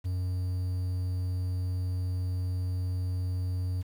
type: tone with quantisation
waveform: triangle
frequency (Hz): 91.3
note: F#2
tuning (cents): -23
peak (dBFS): -26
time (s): 0.04-3.83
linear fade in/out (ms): 20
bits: 9
effects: none